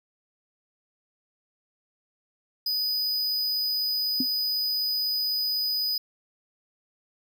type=tone; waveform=square; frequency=4978 Hz; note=D#8; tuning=in tune; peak=-25 dBFS; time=2.66-5.98 s; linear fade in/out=5 ms
type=tone with exponential decay; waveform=sine; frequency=257.5 Hz; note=C4; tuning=28 cents flat; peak=-20 dBFS; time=4.2-4.27 s; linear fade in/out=5 ms; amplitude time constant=15 ms
effects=none